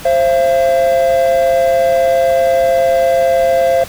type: tone pair together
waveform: triangle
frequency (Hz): 529 / 678.1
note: C5 / E5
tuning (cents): +19 / +49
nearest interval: major third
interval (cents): 430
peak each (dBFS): -10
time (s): 0.05-3.84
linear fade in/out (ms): 5
effects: pink hiss -31 dBFS RMS until 3.88 s